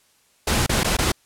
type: noise with dropouts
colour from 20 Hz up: pink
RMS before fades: -20 dBFS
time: 0.47-1.12 s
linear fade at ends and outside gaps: 5 ms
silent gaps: 0.664-0.693 / 0.834-0.844 / 0.969-0.986 s
effects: white hiss -60 dBFS RMS until 1.25 s + low-pass 11000 Hz 12 dB/octave